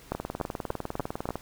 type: two click trains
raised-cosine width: 1 ms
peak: -17 / -14 dBFS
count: 25 / 5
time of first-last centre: 0.15-1.356 / 0.12-1.29 s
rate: 19.9 / 3.42 Hz
effects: pink hiss -52 dBFS RMS until 1.41 s